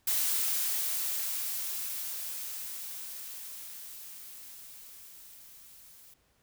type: noise with level ramp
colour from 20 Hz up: blue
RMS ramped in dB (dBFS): -28 to -55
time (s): 0.07-6.14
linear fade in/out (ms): 5
effects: pink hiss -70 dBFS RMS until 6.42 s